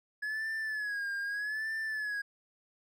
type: tone with vibrato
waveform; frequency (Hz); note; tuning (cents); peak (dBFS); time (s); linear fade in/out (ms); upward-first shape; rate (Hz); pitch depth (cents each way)
triangle; 1691; G#6; +31; -31; 0.22-2.22; 10; sine; 0.81; 87
effects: none